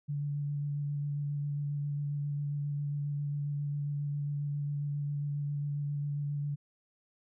sine tone with vibrato, 144.6 Hz, D3, 27 cents flat, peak -31 dBFS, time 0.08-6.56 s, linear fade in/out 20 ms, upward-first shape square, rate 7.4 Hz, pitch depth 11 cents each way, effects none

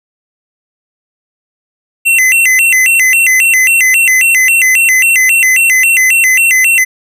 square tone with vibrato, 2349 Hz, D7, in tune, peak -6 dBFS, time 2.05-6.85 s, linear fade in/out 20 ms, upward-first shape square, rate 3.7 Hz, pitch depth 250 cents each way, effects none

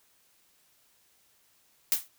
blue noise with exponential decay, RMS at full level -21 dBFS, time 1.92-2.08 s, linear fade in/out 0 ms, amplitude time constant 34 ms, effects white hiss -66 dBFS RMS until 2.18 s

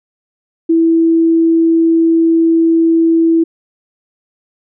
sine tone, 329.1 Hz, E4, 3 cents flat, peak -7 dBFS, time 0.69-3.44 s, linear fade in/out 10 ms, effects none

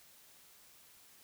silence, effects white hiss -61 dBFS RMS until 1.23 s

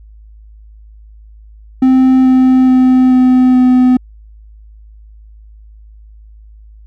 triangle tone with pitch steps, 260 / 258.2 / 256.4 / 254.6 / 252.9 Hz, C4 / C4 / C4 / C4 / B3, -11 / -23 / -35 / -47 / +41 cents, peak -3 dBFS, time 1.82-3.97 s, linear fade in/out 5 ms, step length 430 ms, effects added 53 Hz sine -35 dBFS peak until 6.86 s

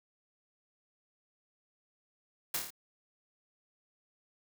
white noise with echo, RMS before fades -32 dBFS, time 2.54-2.57 s, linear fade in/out 5 ms, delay 27 ms, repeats 5, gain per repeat -3 dB, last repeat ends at 2.705 s, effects none

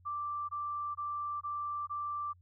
sine tone bursts, 1174.7 Hz, D6, in tune, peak -34 dBFS, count 5, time 0.05-2.334 s, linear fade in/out 20 ms, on 440 ms, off 21 ms, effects added 89 Hz sine -59 dBFS peak until 2.41 s

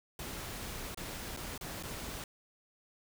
pink noise with dropouts, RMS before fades -42 dBFS, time 0.19-2.24 s, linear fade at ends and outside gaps 2 ms, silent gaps 0.946-0.973 / 1.365-1.372 / 1.578-1.61 / 1.827-1.834 s, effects none

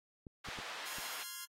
clicks, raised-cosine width 3 ms, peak -36 dBFS, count 4, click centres 0.268 / 0.487 / 0.588 / 0.985 s
pink band-pass noise, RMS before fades -46 dBFS, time 0.44-1.24 s, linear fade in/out 10 ms, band 900 to 4400 Hz, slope 12 dB/octave
5% pulse chord, F minor, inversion second, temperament equal, 1046.5 / 1396.9 / 1661.2 Hz, C6 / F6 / Ab6, 0 / 0 / 0 cents, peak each -36 dBFS, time 0.85-1.46 s, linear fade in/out 20 ms
effects AAC 48 kbps

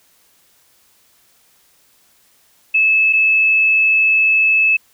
sine tone pair in turn, 2606 / 2606 Hz, E7 / E7, -20 / -20 cents, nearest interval unison, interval 0 cents, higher neither, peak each -10 dBFS, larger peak neither, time 2.74-3.13 / 3.13-4.77 s, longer second, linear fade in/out 10 ms, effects white hiss -55 dBFS RMS until 4.93 s

